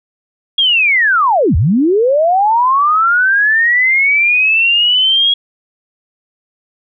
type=linear two-way sweep; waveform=sine; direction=down then up; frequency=3322 to 65.6 to 3322 Hz; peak=-8 dBFS; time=0.58-5.34 s; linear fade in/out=5 ms; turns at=1.56 s; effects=none